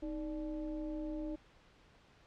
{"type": "tone with frequency modulation", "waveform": "sine", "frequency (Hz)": 311.1, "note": "D#4", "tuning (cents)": 0, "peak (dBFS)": -37, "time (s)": [0.02, 1.36], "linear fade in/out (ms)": 10, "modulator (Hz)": 278, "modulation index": 0.77, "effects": ["pink hiss -64 dBFS RMS until 2.26 s", "low-pass 4000 Hz 12 dB/octave"]}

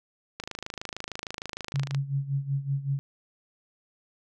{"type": "click train", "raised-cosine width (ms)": 0.2, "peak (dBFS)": -17, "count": 42, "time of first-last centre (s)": [0.4, 1.947], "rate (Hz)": 26.5}
{"type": "tone with tremolo", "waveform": "sine", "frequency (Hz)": 138.59, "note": "C#3", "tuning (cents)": 0, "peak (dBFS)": -23, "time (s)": [1.74, 2.99], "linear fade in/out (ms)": 0, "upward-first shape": "sine", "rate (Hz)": 5.3, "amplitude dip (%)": 80}
{"effects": []}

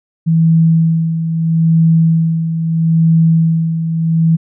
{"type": "tone with tremolo", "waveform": "sine", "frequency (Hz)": 163.3, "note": "E3", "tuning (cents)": -16, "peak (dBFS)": -6, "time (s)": [0.26, 4.37], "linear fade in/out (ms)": 20, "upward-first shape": "sine", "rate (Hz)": 0.77, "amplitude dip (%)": 60, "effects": []}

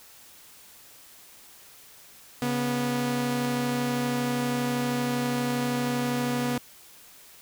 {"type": "tone pair together", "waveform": "sawtooth", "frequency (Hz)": [138.59, 244.6], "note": ["C#3", "B3"], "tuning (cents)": [0, -16], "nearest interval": "minor seventh", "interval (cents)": 984, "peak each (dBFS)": [-28, -22], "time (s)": [2.42, 6.58], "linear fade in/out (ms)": 2, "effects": ["white hiss -51 dBFS RMS until 7.41 s"]}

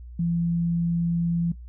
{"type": "tone", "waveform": "sine", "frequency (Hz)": 169.8, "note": "F3", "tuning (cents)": -48, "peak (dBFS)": -21, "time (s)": [0.19, 1.52], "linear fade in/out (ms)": 5, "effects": ["noise-tail reverb RT60 0.1 s tail -17 dB re dry", "added 60 Hz sine -38 dBFS peak until 1.68 s"]}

